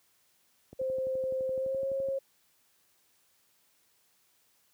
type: click train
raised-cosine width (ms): 2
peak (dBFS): -33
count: 17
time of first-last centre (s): 0.73-2.086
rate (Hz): 11.8
type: tone with pitch glide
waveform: sine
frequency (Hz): 523.3 to 541.1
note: C5 to C#5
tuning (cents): 0 to -42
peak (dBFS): -29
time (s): 0.79-2.19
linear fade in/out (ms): 10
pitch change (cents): +58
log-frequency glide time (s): 1.55-1.84
effects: white hiss -69 dBFS RMS until 4.73 s + high-pass 60 Hz 12 dB/octave